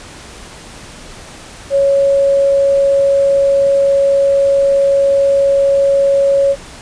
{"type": "tone", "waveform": "sine", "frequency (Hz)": 554.4, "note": "C#5", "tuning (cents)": 0, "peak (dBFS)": -8, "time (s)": [1.7, 6.56], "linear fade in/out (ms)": 50, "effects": ["pink hiss -34 dBFS RMS until 6.81 s", "resampled to 22050 Hz"]}